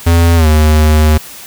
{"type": "tone with pitch glide", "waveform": "square", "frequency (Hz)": [84.4, 76.95], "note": ["E2", "D#2"], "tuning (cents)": [41, -19], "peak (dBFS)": -6, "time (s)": [0.06, 1.18], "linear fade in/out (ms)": 10, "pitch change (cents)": -160, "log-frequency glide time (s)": [0.36, 0.47], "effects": ["white hiss -31 dBFS RMS until 1.46 s"]}